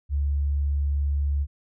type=tone; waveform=sine; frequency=71.3 Hz; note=C#2; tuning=49 cents sharp; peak=-21 dBFS; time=0.09-1.47 s; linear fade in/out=50 ms; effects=none

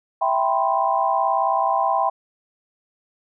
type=chord; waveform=sine; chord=C major seventh; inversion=first; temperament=equal; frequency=659.3 / 784 / 987.8 / 1046.5 Hz; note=E5 / G5 / B5 / C6; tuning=0 / 0 / 0 / 0 cents; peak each=-24 / -21 / -23 / -24 dBFS; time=0.21-2.1 s; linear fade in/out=10 ms; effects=none

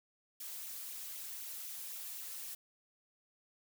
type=noise with flanger; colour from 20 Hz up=blue; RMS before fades=-45 dBFS; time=0.4-2.55 s; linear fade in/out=5 ms; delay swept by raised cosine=0.3 to 5.2 ms; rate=3.9 Hz; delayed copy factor=+0.7; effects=none

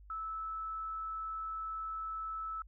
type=tone; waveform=sine; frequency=1309 Hz; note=E6; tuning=13 cents flat; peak=-37 dBFS; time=0.1-2.62 s; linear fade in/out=2 ms; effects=added 50 Hz sine -53 dBFS peak until 2.67 s

